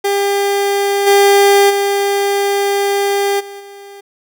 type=tone with level steps; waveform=30% pulse; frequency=400.5 Hz; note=G4; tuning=37 cents sharp; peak=-10 / -4 / -10 / -26 / -30 dBFS; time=0.04-4.01 s; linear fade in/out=10 ms; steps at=1.06 / 1.69 / 3.39 / 3.59 s; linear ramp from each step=20 ms; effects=none